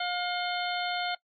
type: harmonic tone with a mistuned harmonic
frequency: 713 Hz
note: F5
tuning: 36 cents sharp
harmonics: 1 / 2 / 3 / 4 / 5 / 6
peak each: -32 / -35 / -37 / -38 / -39 / -40 dBFS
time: 0-1.15 s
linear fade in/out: 5 ms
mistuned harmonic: 4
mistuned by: +130 cents
effects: noise-tail reverb RT60 0.1 s tail -22 dB re dry + AAC 48 kbps